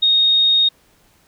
sine tone, 3721 Hz, A#7, 4 cents flat, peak -11 dBFS, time 0.02-0.69 s, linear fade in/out 10 ms, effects pink hiss -56 dBFS RMS until 1.27 s

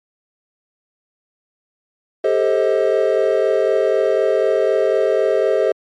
triangle chord, A half-diminished seventh, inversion third, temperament just, 396 / 440 / 528 / 633.6 Hz, G4 / A4 / C5 / Eb5, +18 / 0 / +16 / +31 cents, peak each -17 dBFS, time 2.24-5.72 s, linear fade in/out 5 ms, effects MP3 48 kbps

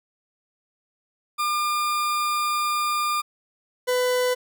40% pulse tone pair in turn, 1203 / 499.6 Hz, D6 / B4, +41 / +20 cents, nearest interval octave + minor third, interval 1521 cents, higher first, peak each -21 / -19 dBFS, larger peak second, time 1.38-3.22 / 3.87-4.35 s, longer first, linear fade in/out 20 ms, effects none

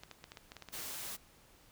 clicks, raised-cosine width 0.2 ms, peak -30 dBFS, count 11, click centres 0.035 / 0.113 / 0.241 / 0.319 / 0.372 / 0.519 / 0.567 / 0.623 / 0.687 / 0.752 / 0.79 s
white noise, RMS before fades -43 dBFS, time 0.72-1.17 s, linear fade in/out 20 ms
effects pink hiss -63 dBFS RMS until 1.71 s

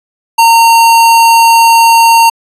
square tone, 918 Hz, A#5, 27 cents flat, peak -3 dBFS, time 0.38-2.3 s, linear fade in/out 10 ms, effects resampled to 32000 Hz

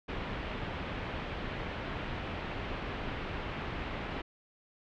pink low-pass noise, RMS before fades -38 dBFS, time 0.08-4.22 s, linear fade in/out 10 ms, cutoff 3100 Hz, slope 24 dB/octave, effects none

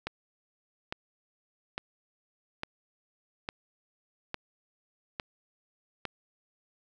click train, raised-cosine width 0.3 ms, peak -17 dBFS, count 8, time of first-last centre 0.07-6.053 s, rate 1.17 Hz, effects none

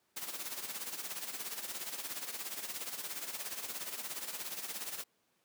white noise with tremolo, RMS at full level -39 dBFS, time 0.16-5.04 s, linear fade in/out 10 ms, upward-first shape sine, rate 17 Hz, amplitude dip 65%, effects pink hiss -75 dBFS RMS until 5.44 s + high-pass 200 Hz 12 dB/octave

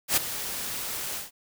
white noise with ADSR envelope, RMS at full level -20 dBFS, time 0.08-1.31 s, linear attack 90 ms, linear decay 10 ms, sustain -13 dB, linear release 150 ms, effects none

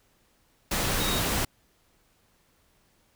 sine tone in noise, 3760 Hz, A#7, 14 cents sharp, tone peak -32 dBFS, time 1-1.2 s, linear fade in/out 5 ms, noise pink, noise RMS -27 dBFS, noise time 0.71-1.45 s, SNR -8 dB, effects pink hiss -66 dBFS RMS until 3.15 s

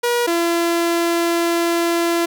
sawtooth tone pair in turn, 480 / 339.4 Hz, B4 / F4, -49 / -49 cents, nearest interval tritone, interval 600 cents, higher first, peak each -12 dBFS, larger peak neither, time 0.03-0.27 / 0.27-2.26 s, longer second, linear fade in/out 10 ms, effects none

